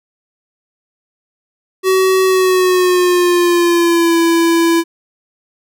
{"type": "tone with pitch glide", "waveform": "square", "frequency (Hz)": [377.4, 334.3], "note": ["F#4", "E4"], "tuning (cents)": [34, 24], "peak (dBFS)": -10, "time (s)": [1.83, 4.84], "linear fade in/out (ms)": 50, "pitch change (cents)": -210, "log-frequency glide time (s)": [2.25, 4.17], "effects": []}